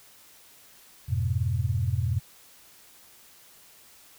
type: chord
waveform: sine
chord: F diminished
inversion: none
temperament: just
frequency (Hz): 87.31 / 104.77 / 125.72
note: F2 / Ab2 / Cb3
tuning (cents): 0 / +16 / +31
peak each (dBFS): -28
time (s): 1.08-2.2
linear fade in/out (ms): 20
effects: white hiss -54 dBFS RMS until 4.18 s